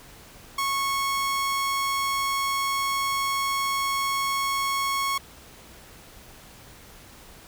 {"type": "tone", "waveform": "sawtooth", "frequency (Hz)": 1100, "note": "C#6", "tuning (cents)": -14, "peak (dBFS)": -20, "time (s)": [0.58, 5.18], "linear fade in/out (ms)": 5, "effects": ["pink hiss -48 dBFS RMS until 7.47 s"]}